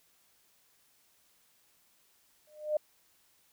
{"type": "tone with exponential growth", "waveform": "sine", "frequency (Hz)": 606, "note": "D#5", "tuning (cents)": -46, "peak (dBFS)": -23, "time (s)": [2.47, 2.77], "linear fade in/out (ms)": 5, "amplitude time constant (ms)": 64, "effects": ["white hiss -68 dBFS RMS until 3.52 s"]}